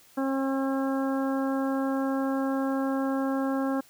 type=harmonic tone; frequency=269.4 Hz; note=C#4; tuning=49 cents flat; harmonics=1 / 2 / 3 / 4 / 5 / 6; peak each=-26 / -32 / -36 / -38 / -40 / -42 dBFS; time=0.17-3.81 s; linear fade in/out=10 ms; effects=white hiss -57 dBFS RMS until 3.89 s